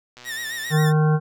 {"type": "click train", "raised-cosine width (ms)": 0.2, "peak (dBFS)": -25, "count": 69, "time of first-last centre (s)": [0.17, 0.723], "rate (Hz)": 123}
{"type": "tone with vibrato", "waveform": "sawtooth", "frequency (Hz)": 1827, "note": "A#6", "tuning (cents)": -35, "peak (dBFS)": -24, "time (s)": [0.24, 0.93], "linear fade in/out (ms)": 50, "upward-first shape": "sine", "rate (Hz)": 7.4, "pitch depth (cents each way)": 77}
{"type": "harmonic tone", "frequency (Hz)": 154, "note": "D#3", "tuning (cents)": -17, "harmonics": [1, 3, 5, 7, 9, 10], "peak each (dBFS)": [-15, -25, -29, -32, -34, -35], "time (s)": [0.7, 1.2], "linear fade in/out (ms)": 50}
{"effects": []}